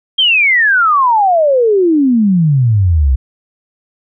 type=exponential sweep; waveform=sine; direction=down; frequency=3246 to 61.74 Hz; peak=-7 dBFS; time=0.18-3.16 s; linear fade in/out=10 ms; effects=none